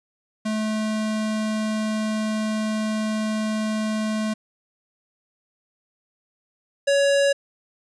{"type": "tone pair in turn", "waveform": "square", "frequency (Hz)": [216.3, 560.4], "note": ["A3", "C#5"], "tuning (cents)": [-29, 19], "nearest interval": "octave + major third", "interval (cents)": 1648, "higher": "second", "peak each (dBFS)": [-23, -17], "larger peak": "second", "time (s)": [[0.45, 4.34], [6.87, 7.33]], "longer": "first", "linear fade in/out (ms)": 10, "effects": ["resampled to 22050 Hz", "9-bit"]}